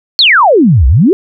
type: exponential two-way sweep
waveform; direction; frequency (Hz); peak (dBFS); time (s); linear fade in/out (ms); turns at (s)
sine; down then up; 4500 to 58.27 to 421.4; -3; 0.19-1.13; 0; 0.87
effects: none